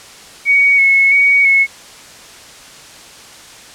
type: tone with vibrato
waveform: sine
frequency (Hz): 2217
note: C#7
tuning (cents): 0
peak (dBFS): -7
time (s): 0.45-1.67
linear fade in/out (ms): 50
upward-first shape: square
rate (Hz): 1.5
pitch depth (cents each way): 21
effects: white hiss -37 dBFS RMS until 3.74 s + low-pass 8000 Hz 12 dB/octave